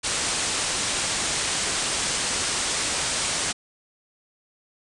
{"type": "low-pass noise", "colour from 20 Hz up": "white", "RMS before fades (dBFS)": -26, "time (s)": [0.03, 3.53], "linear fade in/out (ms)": 20, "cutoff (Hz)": 9400, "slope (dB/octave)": 96, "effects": []}